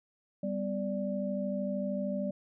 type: tone cluster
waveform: sine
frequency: 197 / 250.1 / 585 Hz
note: G3 / B3 / D5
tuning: +9 / +22 / -7 cents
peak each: -33 / -38 / -35 dBFS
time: 0.43-2.31 s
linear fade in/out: 5 ms
effects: none